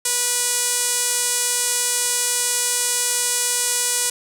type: tone with band-pass filter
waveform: sawtooth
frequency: 488.5 Hz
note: B4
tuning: 19 cents flat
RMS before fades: -21 dBFS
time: 0.05-4.1 s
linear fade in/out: 5 ms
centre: 8700 Hz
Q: 1.9
effects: none